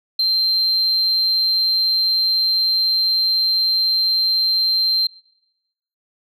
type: tone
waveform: sine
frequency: 4142 Hz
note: C8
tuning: 18 cents flat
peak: -13 dBFS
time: 0.19-5.07 s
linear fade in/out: 5 ms
effects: noise-tail reverb RT60 0.9 s tail -22 dB re dry + tanh soft clip ceiling -12 dBFS